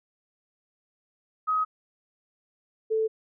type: tone pair in turn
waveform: sine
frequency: 1264 / 440.4 Hz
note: D#6 / A4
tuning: +27 / +2 cents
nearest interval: octave + tritone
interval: 1825 cents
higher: first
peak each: -22 dBFS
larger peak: neither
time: 1.47-1.65 / 2.9-3.08 s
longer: neither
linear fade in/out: 20 ms
effects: none